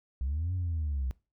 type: linear two-way sweep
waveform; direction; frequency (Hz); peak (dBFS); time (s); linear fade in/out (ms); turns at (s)
sine; up then down; 61.74 to 93 to 61.74; -27; 0.21-1.11; 0; 0.54
effects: noise-tail reverb RT60 0.3 s tail -23 dB re dry + tanh soft clip ceiling -26 dBFS